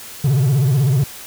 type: tone with vibrato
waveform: triangle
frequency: 134.6 Hz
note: C3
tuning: 49 cents sharp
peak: -10 dBFS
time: 0.24-1.04 s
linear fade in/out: 5 ms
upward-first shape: sine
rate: 16 Hz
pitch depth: 180 cents each way
effects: white hiss -35 dBFS RMS until 1.26 s